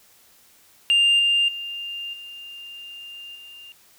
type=tone with level steps; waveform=sine; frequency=2799 Hz; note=F7; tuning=3 cents sharp; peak=-12 / -15 / -29 / -36 / -40 dBFS; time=0.9-3.72 s; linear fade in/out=0 ms; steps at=1.19 / 1.48 / 2.13 / 3.35 s; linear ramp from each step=5 ms; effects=tanh soft clip ceiling -13 dBFS + white hiss -55 dBFS RMS until 3.98 s